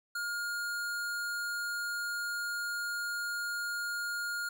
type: tone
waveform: square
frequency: 1420 Hz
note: F6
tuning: 28 cents sharp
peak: -34 dBFS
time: 0.15-4.49 s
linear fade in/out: 5 ms
effects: none